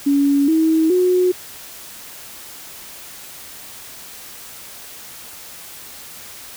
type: tone with pitch steps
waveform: sine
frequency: 281.9 / 320.1 / 363.5 Hz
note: C#4 / D#4 / F#4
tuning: +29 / +49 / -31 cents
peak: -12 dBFS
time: 0.06-1.32 s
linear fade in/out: 10 ms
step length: 420 ms
effects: white hiss -37 dBFS RMS until 6.56 s